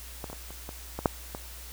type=clicks; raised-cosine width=1 ms; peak=-21 / -26 / -25 / -29 / -24 / -19 / -7 / -21 dBFS; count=8; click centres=0.242 / 0.3 / 0.33 / 0.506 / 0.691 / 0.99 / 1.058 / 1.349 s; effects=added 60 Hz sine -44 dBFS peak until 1.72 s + white hiss -46 dBFS RMS until 1.72 s